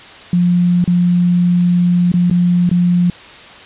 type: tone with dropouts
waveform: sine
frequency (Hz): 176.4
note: F3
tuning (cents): +18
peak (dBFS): -9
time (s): 0.33-3.1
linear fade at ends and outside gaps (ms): 2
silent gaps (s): 0.842-0.876 / 2.118-2.139 / 2.3-2.311 / 2.693-2.713
effects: white hiss -36 dBFS RMS until 3.65 s + resampled to 8000 Hz